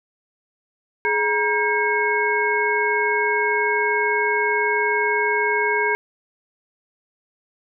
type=tone cluster; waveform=sine; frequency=420.8 / 948 / 1607 / 2188 Hz; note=G#4 / A#5 / G6 / C#7; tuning=+23 / +29 / +43 / -23 cents; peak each=-23 dBFS; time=1.05-5.95 s; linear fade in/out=0 ms; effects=none